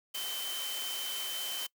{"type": "tone in noise", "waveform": "sine", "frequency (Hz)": 3076, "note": "G7", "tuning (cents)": -33, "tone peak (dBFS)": -37, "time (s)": [0.14, 1.67], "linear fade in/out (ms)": 10, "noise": "white", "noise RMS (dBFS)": -39, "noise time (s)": [0.14, 1.67], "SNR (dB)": -1, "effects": ["noise-tail reverb RT60 0.1 s tail -23 dB re dry", "high-pass 400 Hz 12 dB/octave"]}